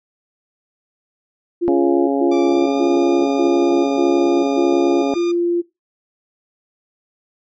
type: tone bursts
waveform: sine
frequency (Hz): 345.8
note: F4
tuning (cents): -17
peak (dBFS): -14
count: 7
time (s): 1.61-5.62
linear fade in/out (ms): 20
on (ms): 470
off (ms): 120
type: harmonic tone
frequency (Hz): 138.6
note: C#3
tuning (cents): 0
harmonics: 2 / 3 / 4 / 5 / 6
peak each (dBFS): -17 / -21 / -23 / -25 / -27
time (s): 1.68-5.14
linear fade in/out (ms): 0
type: tone with pitch glide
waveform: 15% pulse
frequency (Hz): 1174.7 to 1209.8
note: D6 to D#6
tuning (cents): 0 to -49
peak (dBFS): -24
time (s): 2.31-5.32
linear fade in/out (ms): 10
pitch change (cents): +51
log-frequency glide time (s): 2.42-2.82
effects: noise-tail reverb RT60 0.2 s tail -19 dB re dry + MP3 32 kbps